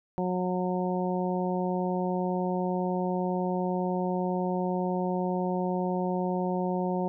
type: harmonic tone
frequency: 182 Hz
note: F#3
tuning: 28 cents flat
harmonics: 1 / 2 / 3 / 4 / 5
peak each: -29 / -32 / -34 / -35 / -36 dBFS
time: 0.18-7.08 s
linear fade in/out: 0 ms
effects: none